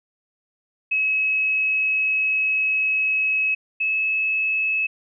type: tone pair in turn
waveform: sine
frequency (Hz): 2568 / 2590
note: E7 / E7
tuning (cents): -46 / -31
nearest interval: unison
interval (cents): 15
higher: second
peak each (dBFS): -18 / -19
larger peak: first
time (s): 0.91-3.55 / 3.8-4.87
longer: first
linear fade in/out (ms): 10
effects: none